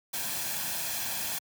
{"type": "noise with comb filter", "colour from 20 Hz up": "white", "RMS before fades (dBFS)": -33, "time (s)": [0.13, 1.39], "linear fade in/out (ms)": 10, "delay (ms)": 1.2, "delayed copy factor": 0.55, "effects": ["high-pass 100 Hz 12 dB/octave"]}